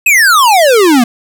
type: exponential sweep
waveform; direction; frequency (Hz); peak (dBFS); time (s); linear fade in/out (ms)
square; down; 2637 to 227; -5; 0.06-1.04; 5
effects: none